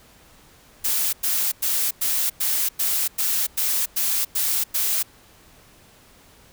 blue noise bursts, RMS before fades -22 dBFS, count 11, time 0.84-5.03 s, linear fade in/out 10 ms, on 290 ms, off 100 ms, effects pink hiss -52 dBFS RMS until 6.52 s

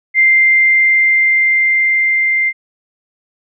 sine tone with level ramp, 2093 Hz, C7, in tune, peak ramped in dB -6 to -11 dBFS, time 0.14-2.53 s, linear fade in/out 50 ms, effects none

